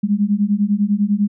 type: beating tone pair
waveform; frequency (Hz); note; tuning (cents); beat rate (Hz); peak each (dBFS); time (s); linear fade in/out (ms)
sine; 200 / 210; G3 / G#3; +35 / +19; 10; -17; 0.03-1.28; 10
effects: none